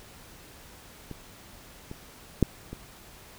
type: clicks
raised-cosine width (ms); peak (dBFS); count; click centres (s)
3; -25 / -25 / -6 / -24; 4; 1.113 / 1.914 / 2.427 / 2.73
effects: pink hiss -50 dBFS RMS until 3.38 s